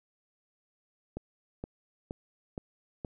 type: click train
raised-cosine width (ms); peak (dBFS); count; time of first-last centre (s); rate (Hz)
2; -23; 5; 1.17-3.048; 2.13
effects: none